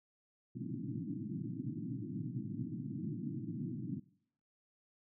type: band-pass noise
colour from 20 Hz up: pink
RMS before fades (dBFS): -41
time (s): 0.55-4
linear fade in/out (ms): 10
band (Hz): 110 to 330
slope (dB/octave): 96
effects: noise-tail reverb RT60 0.7 s tail -22 dB re dry